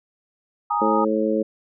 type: chord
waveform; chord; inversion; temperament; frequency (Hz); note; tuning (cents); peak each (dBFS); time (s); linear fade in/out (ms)
sine; Ab suspended second; none; equal; 830.6 / 932.3 / 1244.5; Ab5 / Bb5 / Eb6; 0 / 0 / 0; -24 / -24 / -23; 0.7-1.05; 10
type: harmonic tone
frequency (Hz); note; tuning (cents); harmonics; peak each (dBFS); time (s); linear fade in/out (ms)
108.7; A2; -21; 2 / 3 / 4 / 5; -24 / -24 / -24 / -24; 0.81-1.43; 10
effects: none